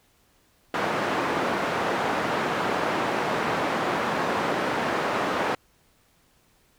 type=band-pass noise; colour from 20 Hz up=white; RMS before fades=-26 dBFS; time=0.74-5.55 s; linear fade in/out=2 ms; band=180 to 1200 Hz; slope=12 dB/octave; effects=pink hiss -63 dBFS RMS until 6.78 s